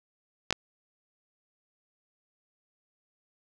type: clicks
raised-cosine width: 0.2 ms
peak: -8 dBFS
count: 2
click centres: 0.507 / 0.526 s
effects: none